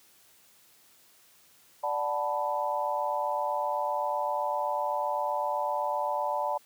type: chord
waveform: sine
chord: B minor seventh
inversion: first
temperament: equal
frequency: 587.3 / 740 / 880 / 987.8 Hz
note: D5 / F#5 / A5 / B5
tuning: 0 / 0 / 0 / 0 cents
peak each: -32 / -35 / -31 / -33 dBFS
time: 1.83-6.58 s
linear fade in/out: 10 ms
effects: white hiss -60 dBFS RMS until 6.65 s + high-pass 80 Hz 12 dB/octave